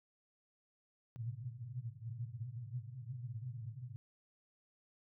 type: band-pass noise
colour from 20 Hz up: white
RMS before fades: -45 dBFS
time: 1.16-3.96 s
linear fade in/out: 0 ms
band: 110 to 130 Hz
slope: 96 dB/octave
effects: none